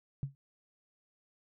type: tone with exponential decay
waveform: sine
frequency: 137.8 Hz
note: C#3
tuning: 10 cents flat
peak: -28 dBFS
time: 0.23-0.35 s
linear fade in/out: 0 ms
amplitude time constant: 26 ms
effects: none